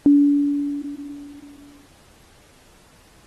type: tone with exponential decay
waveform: sine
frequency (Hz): 286.8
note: D4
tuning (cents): -41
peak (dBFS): -8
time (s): 0.06-1.86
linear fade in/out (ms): 1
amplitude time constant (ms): 390
effects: pink hiss -53 dBFS RMS until 3.26 s + AAC 32 kbps